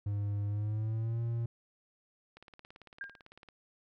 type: tone with pitch glide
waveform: triangle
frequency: 102.1 to 116.61 Hz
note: G#2 to A#2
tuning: -29 to +1 cents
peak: -29 dBFS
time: 0.06-1.46 s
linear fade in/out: 5 ms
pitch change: +230 cents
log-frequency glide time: 0.47-1.21 s
type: click train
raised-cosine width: 0.3 ms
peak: -36 dBFS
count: 21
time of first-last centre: 2.37-3.487 s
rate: 17.9 Hz
type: tone with exponential decay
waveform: sine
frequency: 1607 Hz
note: G6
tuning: 43 cents sharp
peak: -35 dBFS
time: 3.01-3.22 s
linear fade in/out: 2 ms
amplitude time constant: 45 ms
effects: none